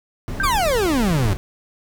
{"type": "noise", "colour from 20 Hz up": "brown", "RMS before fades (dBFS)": -26, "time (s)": [0.28, 1.37], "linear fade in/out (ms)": 0}
{"type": "tone with exponential decay", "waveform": "sine", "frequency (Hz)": 1568, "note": "G6", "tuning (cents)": 0, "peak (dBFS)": -16, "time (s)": [0.4, 0.62], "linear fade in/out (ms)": 1, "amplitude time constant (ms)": 47}
{"type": "exponential sweep", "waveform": "40% pulse", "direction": "down", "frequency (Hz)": [1244.5, 89.5], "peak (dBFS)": -16, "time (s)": [0.43, 1.34], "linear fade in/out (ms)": 10}
{"effects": []}